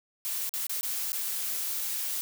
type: noise with dropouts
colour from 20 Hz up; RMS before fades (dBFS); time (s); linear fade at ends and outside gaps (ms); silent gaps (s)
blue; -32; 0.25-2.21; 0; 0.493-0.538 / 0.668-0.695 / 0.81-0.831 / 1.12-1.13
effects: none

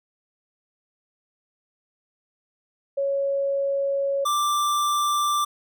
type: tone pair in turn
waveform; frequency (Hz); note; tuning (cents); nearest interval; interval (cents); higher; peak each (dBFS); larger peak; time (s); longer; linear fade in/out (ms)
sine / square; 554.4 / 1178.1; C#5 / D6; 0 / +5; octave + minor second; 1305; second; -21; neither; 2.97-4.25 / 4.25-5.45; first; 10
effects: none

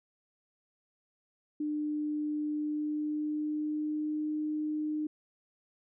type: tone with pitch glide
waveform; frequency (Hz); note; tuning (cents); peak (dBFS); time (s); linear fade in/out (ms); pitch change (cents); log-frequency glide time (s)
sine; 300 to 304.7; D4 to D#4; +37 to -36; -30; 1.6-5.07; 5; +27; 2.55-4.32
effects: none

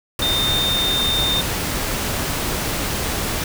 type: tone in noise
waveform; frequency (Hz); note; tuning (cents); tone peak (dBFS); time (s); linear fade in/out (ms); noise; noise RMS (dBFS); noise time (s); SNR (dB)
sine; 3633; A#7; -45; -18; 0.22-1.41; 2; pink; -23; 0.19-3.44; +2
effects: none

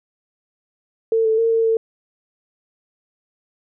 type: tone with pitch steps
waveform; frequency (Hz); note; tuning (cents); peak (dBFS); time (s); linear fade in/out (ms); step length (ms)
sine; 450.2 / 441.3 / 456.1 / 452.9 / 448.9; A4 / A4 / A#4 / A#4 / A4; +40 / +5 / -38 / -50 / +35; -14; 1.12-1.77; 2; 130
effects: none

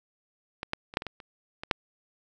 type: clicks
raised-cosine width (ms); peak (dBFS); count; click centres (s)
0.3; -17 / -12 / -26 / -7 / -21 / -19 / -29 / -20 / -6; 9; 0.631 / 0.734 / 0.939 / 0.971 / 1.021 / 1.067 / 1.202 / 1.635 / 1.712
effects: none

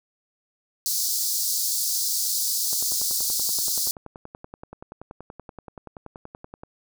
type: high-pass noise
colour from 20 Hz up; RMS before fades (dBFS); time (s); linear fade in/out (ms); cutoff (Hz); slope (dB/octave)
pink; -25; 0.86-3.91; 0; 4400; 48
type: click train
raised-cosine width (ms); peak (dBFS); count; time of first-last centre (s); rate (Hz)
1; -25; 42; 2.73-6.635; 10.5
effects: none

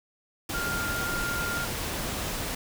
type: tone in noise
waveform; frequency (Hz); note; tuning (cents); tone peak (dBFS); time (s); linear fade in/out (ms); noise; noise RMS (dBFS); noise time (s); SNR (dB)
sine; 1402; F6; +6; -30; 0.54-1.65; 5; pink; -32; 0.49-2.55; -1
effects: none

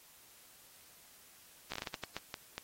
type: slowing click train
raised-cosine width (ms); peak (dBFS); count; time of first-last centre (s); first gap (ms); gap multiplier
0.2; -21; 11; 1.72-2.58; 15; 1.36
effects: white hiss -60 dBFS RMS until 2.63 s + AAC 48 kbps

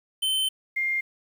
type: tone pair in turn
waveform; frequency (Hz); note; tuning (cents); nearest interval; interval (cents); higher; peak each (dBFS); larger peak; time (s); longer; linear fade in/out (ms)
square / sine; 3078 / 2114; G7 / C7; -32 / +17; perfect fifth; 651; first; -23; neither; 0.22-0.49 / 0.76-1.01; first; 10
effects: 9-bit

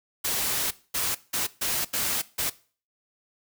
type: noise bursts at uneven times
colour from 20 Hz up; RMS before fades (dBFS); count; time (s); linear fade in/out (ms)
white; -27; 6; 0.24-0.71 / 0.94-1.15 / 1.33-1.47 / 1.61-1.85 / 1.93-2.22 / 2.38-2.5; 10
effects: noise-tail reverb RT60 0.4 s tail -19 dB re dry

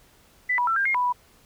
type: tone with pitch steps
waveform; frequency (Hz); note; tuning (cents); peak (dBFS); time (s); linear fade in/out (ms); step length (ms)
sine; 1992 / 975 / 1340 / 1596 / 2134 / 989 / 983; B6 / B5 / E6 / G6 / C7 / B5 / B5; +14 / -23 / +28 / +31 / +34 / +2 / -8; -20; 0.49-1.127; 10; 91
effects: pink hiss -57 dBFS RMS until 1.45 s

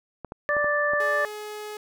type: clicks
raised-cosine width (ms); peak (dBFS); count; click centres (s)
1; -21; 5; 0.247 / 0.321 / 0.567 / 0.644 / 0.935
type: harmonic tone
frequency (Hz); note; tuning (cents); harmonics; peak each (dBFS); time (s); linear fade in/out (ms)
587.3; D5; 0; 1 / 2 / 3; -25 / -28 / -24; 0.49-1.25; 0
type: tone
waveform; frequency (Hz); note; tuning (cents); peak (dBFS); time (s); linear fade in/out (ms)
sawtooth; 422.1; G#4; +28; -30; 1-1.77; 2
effects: none

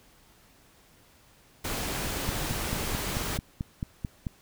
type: noise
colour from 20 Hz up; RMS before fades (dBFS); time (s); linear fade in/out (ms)
pink; -32; 1.64-3.38; 10
type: click train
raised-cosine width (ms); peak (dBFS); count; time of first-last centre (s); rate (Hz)
5; -18; 10; 2.29-4.268; 4.55
effects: pink hiss -59 dBFS RMS until 4.41 s

